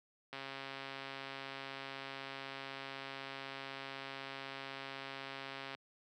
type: click train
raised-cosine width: 0.3 ms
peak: -28 dBFS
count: 738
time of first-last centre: 0.33-5.749 s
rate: 136 Hz
effects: high-pass 150 Hz 12 dB/octave